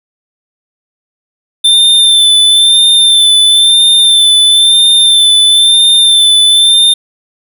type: tone with vibrato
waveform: square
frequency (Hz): 3558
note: A7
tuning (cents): +19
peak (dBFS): -4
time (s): 1.64-6.94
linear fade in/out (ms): 10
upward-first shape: sine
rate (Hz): 1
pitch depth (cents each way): 30
effects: none